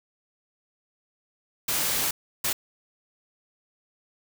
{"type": "noise bursts at uneven times", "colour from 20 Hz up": "white", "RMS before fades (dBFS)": -26, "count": 2, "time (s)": [[1.68, 2.11], [2.44, 2.53]], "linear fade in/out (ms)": 5, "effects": []}